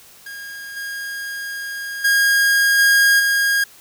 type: tone with level steps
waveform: 45% pulse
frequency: 1629 Hz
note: G#6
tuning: 34 cents flat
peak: -31 / -26 / -13 / -11 / -15 dBFS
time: 0.26-3.64 s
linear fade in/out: 5 ms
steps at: 0.76 / 2.04 / 2.78 / 3.19 s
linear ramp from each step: 10 ms
effects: white hiss -46 dBFS RMS until 3.8 s